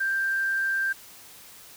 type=tone with quantisation; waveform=sine; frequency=1578 Hz; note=G6; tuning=11 cents sharp; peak=-23 dBFS; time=0-0.93 s; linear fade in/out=10 ms; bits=8; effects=white hiss -48 dBFS RMS until 1.76 s